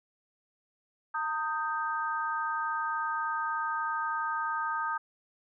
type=chord; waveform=sine; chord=Eb major; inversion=second; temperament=equal with one note detuned; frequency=911.6 / 1244.5 / 1568 Hz; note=Bb5 / Eb6 / G6; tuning=-39 / 0 / 0 cents; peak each=-34 / -32 / -35 dBFS; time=1.14-4.98 s; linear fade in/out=10 ms; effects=none